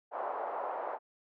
white band-pass noise, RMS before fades -37 dBFS, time 0.11-0.99 s, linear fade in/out 50 ms, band 520 to 940 Hz, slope 24 dB/octave, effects none

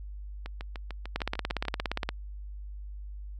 two click trains, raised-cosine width 0.3 ms, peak -13 / -23 dBFS, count 17 / 10, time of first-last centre 1.16-2.09 / 0.46-1.801 s, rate 17.2 / 6.71 Hz, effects added 50 Hz sine -38 dBFS peak until 3.39 s

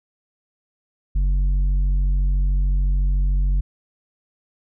sine tone with tanh clipping, 46.88 Hz, F#1, 23 cents sharp, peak -17 dBFS, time 1.15-3.61 s, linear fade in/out 10 ms, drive 6 dB, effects none

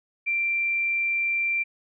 sine tone, 2359 Hz, D7, 7 cents sharp, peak -22 dBFS, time 0.26-1.64 s, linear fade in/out 20 ms, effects none

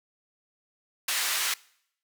pink band-pass noise, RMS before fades -28 dBFS, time 1.08-1.54 s, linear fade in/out 5 ms, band 1600 to 16000 Hz, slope 12 dB/octave, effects noise-tail reverb RT60 0.7 s tail -23 dB re dry

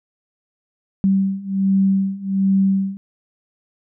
sine beating tone pair, 193 / 194.3 Hz, G3 / G3, -27 / -15 cents, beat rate 1.3 Hz, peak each -19 / -17 dBFS, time 1.04-2.97 s, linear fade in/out 0 ms, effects none

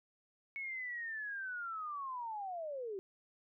sine linear sweep, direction down, 2214 to 370 Hz, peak -39 dBFS, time 0.56-2.99 s, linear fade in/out 0 ms, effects none

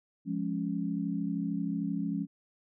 sine chord, Db major, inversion first, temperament equal, 174.61 / 207.7 / 277.2 Hz, F3 / Ab3 / Db4, 0 / 0 / 0 cents, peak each -34 dBFS, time 0.25-2.27 s, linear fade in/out 50 ms, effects none

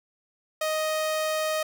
sawtooth tone, 624 Hz, D#5, 5 cents sharp, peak -21 dBFS, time 0.61-1.63 s, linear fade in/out 5 ms, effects none

